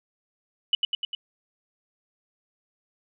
sine tone with echo, 2968 Hz, F#7, 5 cents sharp, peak -17 dBFS, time 0.73-0.75 s, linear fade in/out 2 ms, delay 100 ms, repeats 4, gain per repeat -3 dB, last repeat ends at 1.15 s, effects none

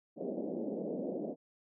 pink band-pass noise, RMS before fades -38 dBFS, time 0.16-1.36 s, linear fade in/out 50 ms, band 190 to 620 Hz, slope 48 dB/octave, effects none

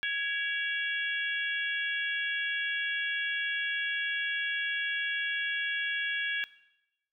harmonic tone with a mistuned harmonic, 554.4 Hz, C#5, in tune, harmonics 3 / 4 / 5 / 6, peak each -31 / -36 / -37 / -36 dBFS, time 0.03-6.44 s, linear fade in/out 0 ms, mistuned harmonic 4, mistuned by +58 cents, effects noise-tail reverb RT60 0.9 s tail -17 dB re dry

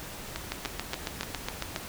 two click trains, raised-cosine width 0.2 ms, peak -15 / -13 dBFS, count 4 / 10, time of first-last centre 0.36-1.232 / 0.52-1.761 s, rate 3.44 / 7.25 Hz, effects pink hiss -41 dBFS RMS until 1.88 s

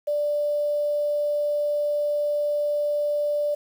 sine tone, 588 Hz, D5, 2 cents sharp, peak -21 dBFS, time 0.07-3.55 s, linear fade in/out 10 ms, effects 8-bit

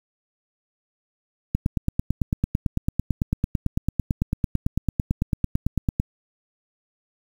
click train, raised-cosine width 5 ms, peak -8 dBFS, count 41, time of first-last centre 1.55-5.999 s, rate 8.99 Hz, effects 7-bit

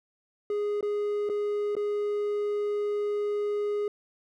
triangle tone with dropouts, 413.9 Hz, G#4, 6 cents flat, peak -24 dBFS, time 0.5-3.88 s, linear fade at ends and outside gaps 2 ms, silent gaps 0.809-0.827 / 1.291-1.297 / 1.753-1.766 s, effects none

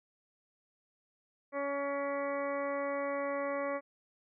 harmonic tone, 281.2 Hz, C#4, 25 cents sharp, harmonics 1 / 2 / 3 / 4 / 5 / 6 / 7 / 8, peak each -41 / -34 / -46 / -40 / -49 / -51 / -44 / -49 dBFS, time 1.52-3.81 s, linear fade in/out 50 ms, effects none

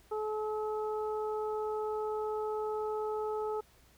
harmonic tone, 428.9 Hz, A4, 44 cents flat, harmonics 1 / 2 / 3, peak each -33 / -39 / -43 dBFS, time 0.11-3.61 s, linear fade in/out 10 ms, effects added 60 Hz sine -64 dBFS peak until 3.97 s + pink hiss -64 dBFS RMS until 3.97 s

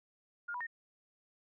sine tone with pitch steps, 1416 / 982 / 1843 Hz, F6 / B5 / A#6, +23 / -10 / -20 cents, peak -37 dBFS, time 0.48-0.669 s, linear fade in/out 10 ms, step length 63 ms, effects none

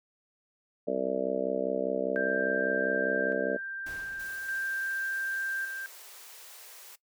harmonic tone, 65 Hz, C2, 11 cents flat, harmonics 3 / 4 / 5 / 6 / 7 / 8 / 9 / 10, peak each -40 / -37 / -39 / -39 / -31 / -39 / -31 / -37 dBFS, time 0.87-3.57 s, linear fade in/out 10 ms
sine tone with tremolo, 1579 Hz, G6, 12 cents sharp, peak -30 dBFS, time 2.16-5.86 s, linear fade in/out 0 ms, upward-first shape square, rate 0.43 Hz, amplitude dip 45%
pink noise with exponential decay, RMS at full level -46 dBFS, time 3.86-5.38 s, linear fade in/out 5 ms, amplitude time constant 330 ms
white high-pass noise, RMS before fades -49 dBFS, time 4.19-6.96 s, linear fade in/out 10 ms, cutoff 370 Hz, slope 96 dB/octave
effects noise-tail reverb RT60 0.1 s tail -18 dB re dry

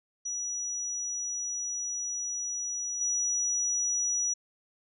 sine tone with level steps, 5850 Hz, F#8, 21 cents flat, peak -31 / -26 dBFS, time 0.25-4.34 s, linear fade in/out 10 ms, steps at 3.01 s, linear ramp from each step 2 ms, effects none

